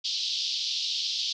white band-pass noise, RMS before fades -30 dBFS, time 0.04-1.33 s, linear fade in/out 10 ms, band 3100 to 5200 Hz, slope 48 dB/octave, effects none

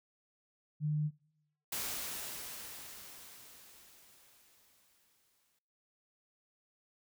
sine tone, 151 Hz, D3, 48 cents sharp, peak -30 dBFS, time 0.8-1.11 s, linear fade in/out 50 ms
white noise with exponential decay, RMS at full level -37 dBFS, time 1.72-5.59 s, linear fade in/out 5 ms, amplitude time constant 840 ms
effects noise-tail reverb RT60 0.8 s tail -23 dB re dry

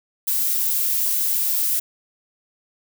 violet noise, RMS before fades -21 dBFS, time 0.27-1.8 s, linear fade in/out 10 ms, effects none

